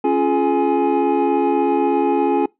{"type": "tone cluster", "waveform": "triangle", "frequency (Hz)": [275, 347.1, 423.8, 833], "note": ["C#4", "F4", "G#4", "G#5"], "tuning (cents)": [-14, -11, 35, 5], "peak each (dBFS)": -18, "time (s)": [0.04, 2.46], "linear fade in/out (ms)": 5, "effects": ["noise-tail reverb RT60 0.2 s tail -24 dB re dry", "resampled to 8000 Hz"]}